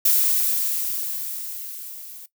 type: noise with level ramp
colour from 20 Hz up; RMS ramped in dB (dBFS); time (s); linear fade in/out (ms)
violet; -17 to -40; 0.05-2.26; 5
effects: noise-tail reverb RT60 0.1 s tail -17 dB re dry